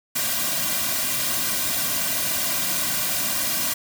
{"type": "noise with comb filter", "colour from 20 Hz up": "white", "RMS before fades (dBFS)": -24, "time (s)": [0.15, 3.74], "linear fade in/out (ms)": 10, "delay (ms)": 2.3, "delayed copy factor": -1, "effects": []}